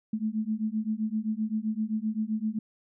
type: beating tone pair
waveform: sine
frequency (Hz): 213.4 / 221.1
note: G#3 / A3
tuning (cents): +47 / +9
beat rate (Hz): 7.7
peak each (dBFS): -30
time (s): 0.13-2.59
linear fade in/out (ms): 5
effects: none